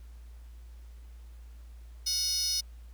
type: tone with high-pass filter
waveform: 10% pulse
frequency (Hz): 734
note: F#5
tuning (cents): -14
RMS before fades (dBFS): -30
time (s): 2.06-2.61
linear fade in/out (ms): 10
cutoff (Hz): 5400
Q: 7.4
effects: added 58 Hz sine -45 dBFS peak until 2.93 s + pink hiss -65 dBFS RMS until 2.93 s